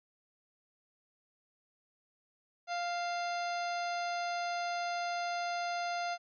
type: harmonic tone with a mistuned harmonic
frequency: 698.5 Hz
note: F5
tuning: in tune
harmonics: 1 / 2 / 3 / 4 / 5 / 6 / 7 / 9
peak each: -34 / -41 / -45 / -49 / -51 / -49 / -49 / -53 dBFS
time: 2.67-6.18 s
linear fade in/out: 50 ms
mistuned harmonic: 4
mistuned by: -47 cents
effects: none